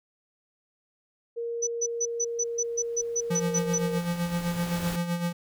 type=tone; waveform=sine; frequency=467.6 Hz; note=A#4; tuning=5 cents sharp; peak=-29 dBFS; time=1.36-4 s; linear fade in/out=20 ms
type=tone bursts; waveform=sine; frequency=5980 Hz; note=F#8; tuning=17 cents sharp; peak=-24 dBFS; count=12; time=1.62-3.784 s; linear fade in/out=10 ms; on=52 ms; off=140 ms
type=noise with exponential growth; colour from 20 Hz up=pink; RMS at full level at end=-35 dBFS; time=1.87-4.96 s; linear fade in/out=1 ms; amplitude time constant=670 ms
type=tone with tremolo; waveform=square; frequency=172.7 Hz; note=F3; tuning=19 cents flat; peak=-25 dBFS; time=3.3-5.33 s; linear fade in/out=10 ms; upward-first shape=sine; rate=7.8 Hz; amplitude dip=60%
effects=none